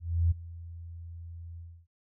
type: tone with ADSR envelope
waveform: sine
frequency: 84.4 Hz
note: E2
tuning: 41 cents sharp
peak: -20 dBFS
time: 0-1.87 s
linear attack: 310 ms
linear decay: 15 ms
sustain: -20 dB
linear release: 290 ms
effects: none